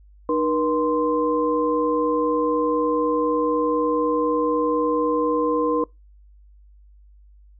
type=tone cluster; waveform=sine; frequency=305 / 481 / 1042 Hz; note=D#4 / B4 / C6; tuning=-34 / -46 / -7 cents; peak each=-23 / -21 / -25 dBFS; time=0.29-5.84 s; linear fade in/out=2 ms; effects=noise-tail reverb RT60 0.2 s tail -25 dB re dry + added 50 Hz sine -47 dBFS peak until 7.59 s